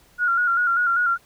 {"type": "tone with vibrato", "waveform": "sine", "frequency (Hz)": 1414, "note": "F6", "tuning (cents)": 21, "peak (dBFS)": -17, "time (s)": [0.18, 1.18], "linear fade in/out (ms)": 50, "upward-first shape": "square", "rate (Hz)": 5.1, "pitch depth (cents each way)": 45, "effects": ["pink hiss -56 dBFS RMS until 1.25 s"]}